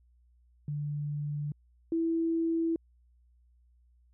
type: tone pair in turn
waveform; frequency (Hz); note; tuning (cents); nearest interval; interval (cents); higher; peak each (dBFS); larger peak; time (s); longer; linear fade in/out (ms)
sine; 146.83 / 329.6; D3 / E4; 0 / 0; octave + major second; 1400; second; -31 / -26; second; 0.68-1.52 / 1.92-2.76; neither; 2
effects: added 60 Hz sine -61 dBFS peak until 4.13 s